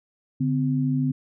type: tone pair together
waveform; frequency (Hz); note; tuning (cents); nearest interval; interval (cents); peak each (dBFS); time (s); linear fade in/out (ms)
sine; 144.2 / 257.1; D3 / C4; -31 / -30; minor seventh; 1001; -23; 0.4-1.12; 10
effects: none